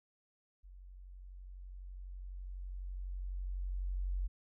sine tone with level ramp, 46 Hz, F#1, 9 cents flat, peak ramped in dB -51 to -32 dBFS, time 0.63-4.28 s, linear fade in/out 20 ms, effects none

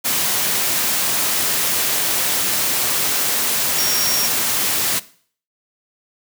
sine tone in noise, 5588 Hz, F8, in tune, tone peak -20 dBFS, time 3.77-4.28 s, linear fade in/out 20 ms, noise white, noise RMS -19 dBFS, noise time 0.04-5 s, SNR -4 dB, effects noise-tail reverb RT60 0.5 s tail -18 dB re dry + high-pass 100 Hz 12 dB/octave

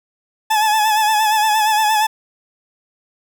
40% pulse tone with vibrato, 860 Hz, A5, 40 cents flat, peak -12 dBFS, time 0.5-2.07 s, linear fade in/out 10 ms, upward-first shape sine, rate 8.6 Hz, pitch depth 47 cents each way, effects none

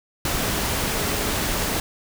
sine tone in noise, 413.1 Hz, G#4, 9 cents flat, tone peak -34 dBFS, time 0.96-1.31 s, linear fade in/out 2 ms, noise pink, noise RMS -24 dBFS, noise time 0.25-1.8 s, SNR -13 dB, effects none

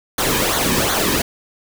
pink noise with flanger, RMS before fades -18 dBFS, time 0.18-1.22 s, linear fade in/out 5 ms, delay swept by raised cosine 0.38 to 1.48 ms, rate 2.7 Hz, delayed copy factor -0.65, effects none

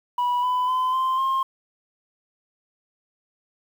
sine tone with pitch steps, 979 / 999.6 / 1020.6 / 1042 / 1063.9 Hz, B5 / B5 / C6 / C6 / C6, -15 / +21 / -43 / -7 / +29 cents, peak -17 dBFS, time 0.18-1.43 s, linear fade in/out 5 ms, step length 250 ms, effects tanh soft clip ceiling -19 dBFS + 8-bit

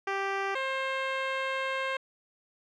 10% pulse tone pair in turn, 392 / 531.6 Hz, G4 / C5, 0 / +27 cents, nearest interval perfect fourth, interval 527 cents, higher second, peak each -20 dBFS, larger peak neither, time 0.07-0.55 / 0.55-1.97 s, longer second, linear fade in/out 5 ms, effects low-pass 3000 Hz 12 dB/octave

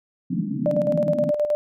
pink band-pass noise, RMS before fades -26 dBFS, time 0.3-1.31 s, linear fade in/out 10 ms, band 140 to 300 Hz, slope 96 dB/octave
sine tone with tremolo, 594 Hz, D5, 20 cents sharp, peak -17 dBFS, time 0.66-1.55 s, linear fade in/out 0 ms, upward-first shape square, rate 9.5 Hz, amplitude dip 55%
effects none

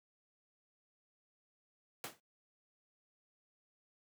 pink noise with exponential decay, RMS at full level -38 dBFS, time 2.04-2.2 s, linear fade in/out 1 ms, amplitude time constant 34 ms, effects noise-tail reverb RT60 0.1 s tail -20 dB re dry + high-pass 200 Hz 12 dB/octave

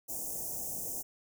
white band-stop noise, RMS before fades -38 dBFS, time 0.08-1.03 s, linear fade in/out 20 ms, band 800 to 6000 Hz, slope 48 dB/octave, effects none

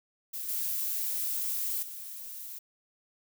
violet noise with level steps, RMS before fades -37 / -32 / -42 dBFS, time 0.33-2.59 s, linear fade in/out 10 ms, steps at 0.48 / 1.82 s, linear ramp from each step 10 ms, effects none

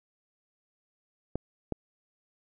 clicks, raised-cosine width 2 ms, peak -17 dBFS, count 2, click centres 1.356 / 1.723 s, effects none

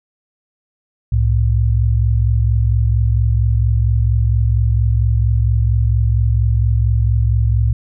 sine tone pair together, 65.41 / 109.76 Hz, C2 / A2, 0 / -4 cents, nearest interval major sixth, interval 896 cents, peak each -14 dBFS, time 1.12-7.73 s, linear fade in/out 5 ms, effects none

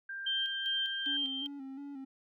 sine tone, 1587 Hz, G6, 21 cents sharp, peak -38 dBFS, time 0.09-1.17 s, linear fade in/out 5 ms
sine tone with tremolo, 3152 Hz, G7, 9 cents sharp, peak -30 dBFS, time 0.26-1.47 s, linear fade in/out 10 ms, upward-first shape square, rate 2.5 Hz, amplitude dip 45%
triangle tone with vibrato, 275.4 Hz, C#4, 11 cents flat, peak -39 dBFS, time 1.06-2.05 s, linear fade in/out 10 ms, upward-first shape square, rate 2.8 Hz, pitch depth 49 cents each way
effects none

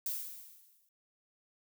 violet noise with exponential decay, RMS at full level -34 dBFS, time 0.06-0.89 s, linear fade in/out 2 ms, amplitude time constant 180 ms, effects none

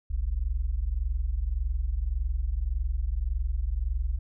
sine tone pair together, 43.66 / 65.41 Hz, F1 / C2, 0 / 0 cents, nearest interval perfect fifth, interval 700 cents, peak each -28 dBFS, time 0.1-4.19 s, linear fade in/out 10 ms, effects none

